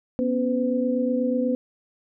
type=tone cluster; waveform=sine; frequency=244.6 / 272.8 / 506 Hz; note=B3 / C#4 / B4; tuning=-16 / -28 / +42 cents; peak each=-23 / -28 / -25 dBFS; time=0.19-1.55 s; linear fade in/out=0 ms; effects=none